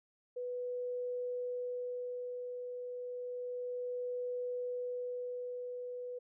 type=tone with tremolo; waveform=sine; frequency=493.9 Hz; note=B4; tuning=in tune; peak=-35 dBFS; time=0.36-6.19 s; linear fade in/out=10 ms; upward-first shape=sine; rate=0.31 Hz; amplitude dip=40%; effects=none